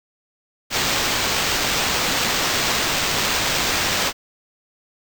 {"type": "noise with sample-and-hold", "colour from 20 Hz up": "violet", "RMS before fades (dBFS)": -21, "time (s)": [0.7, 4.13], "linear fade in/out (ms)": 50, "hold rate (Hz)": 11025, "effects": []}